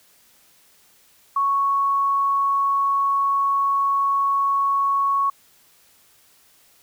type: tone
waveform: sine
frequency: 1108.7 Hz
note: C#6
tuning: in tune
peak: -17 dBFS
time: 1.36-5.3 s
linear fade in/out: 5 ms
effects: white hiss -56 dBFS RMS until 6.82 s